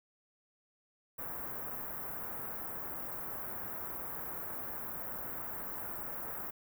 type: band-stop noise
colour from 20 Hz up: white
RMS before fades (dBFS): -41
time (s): 1.18-6.51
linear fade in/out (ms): 10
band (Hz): 1500 to 15000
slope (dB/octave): 24
effects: none